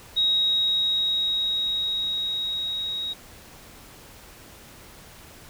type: tone with level ramp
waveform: sine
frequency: 3791 Hz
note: A#7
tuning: 28 cents sharp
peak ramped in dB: -18 to -27 dBFS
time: 0.16-3.14 s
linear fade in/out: 20 ms
effects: pink hiss -47 dBFS RMS until 5.49 s